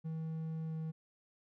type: tone with pitch glide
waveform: triangle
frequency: 160.3 to 159.38 Hz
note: E3 to D#3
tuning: -48 to +42 cents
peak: -35 dBFS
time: 0.04-0.92 s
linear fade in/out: 20 ms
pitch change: -10 cents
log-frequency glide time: 0.66-0.74 s
effects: none